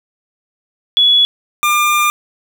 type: tone pair in turn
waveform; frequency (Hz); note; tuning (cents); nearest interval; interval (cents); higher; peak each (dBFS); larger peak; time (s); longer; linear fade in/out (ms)
sine / 25% pulse; 3391 / 1198.9; G#7 / D6; +35 / +35; octave + tritone; 1800; first; -7; neither; 0.97-1.25 / 1.63-2.1; second; 0
effects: 7-bit